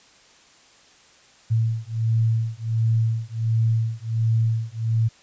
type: beating tone pair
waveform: sine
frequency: 112.3 / 113.7 Hz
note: A2 / A#2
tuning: +36 / -43 cents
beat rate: 1.4 Hz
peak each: -22 dBFS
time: 1.5-5.09 s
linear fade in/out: 20 ms
effects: white hiss -53 dBFS RMS until 5.22 s + resampled to 16000 Hz